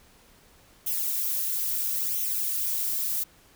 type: noise with flanger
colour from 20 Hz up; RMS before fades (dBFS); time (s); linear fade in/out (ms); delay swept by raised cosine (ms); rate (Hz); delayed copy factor
violet; -28; 0.86-3.24; 10; 0.32 to 3.42; 0.75; +0.6
effects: pink hiss -57 dBFS RMS until 3.55 s